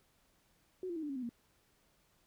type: tone with pitch steps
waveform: sine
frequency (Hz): 370 / 343.2 / 318.4 / 295.4 / 274 / 254.2 / 235.8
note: F#4 / F4 / D#4 / D4 / C#4 / C4 / A#3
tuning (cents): 0 / -30 / +40 / +10 / -20 / -50 / +20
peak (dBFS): -37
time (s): 0.83-1.292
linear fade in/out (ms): 2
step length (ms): 66
effects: pink hiss -72 dBFS RMS until 2.26 s